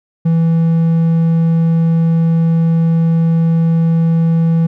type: tone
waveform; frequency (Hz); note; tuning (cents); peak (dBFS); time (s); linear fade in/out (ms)
triangle; 164.81; E3; 0; -7; 0.25-4.67; 10
effects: none